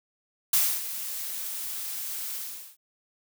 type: noise with ADSR envelope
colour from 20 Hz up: blue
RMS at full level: -21 dBFS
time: 0.53-2.77 s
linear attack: 4 ms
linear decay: 270 ms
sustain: -13 dB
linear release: 420 ms
effects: none